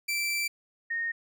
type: tone pair in turn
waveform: sawtooth / sine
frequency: 2337 / 1850 Hz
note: D7 / A#6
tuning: -9 / -14 cents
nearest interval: major third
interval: 405 cents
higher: first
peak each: -24 / -28 dBFS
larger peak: first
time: 0.08-0.48 / 0.9-1.12 s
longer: first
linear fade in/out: 10 ms
effects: none